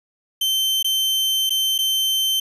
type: tone with dropouts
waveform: 40% pulse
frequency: 3100 Hz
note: G7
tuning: 20 cents flat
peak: -17 dBFS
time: 0.41-2.4 s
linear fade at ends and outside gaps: 5 ms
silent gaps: 0.828-0.844 / 1.495-1.504 / 1.781-1.787 s
effects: resampled to 32000 Hz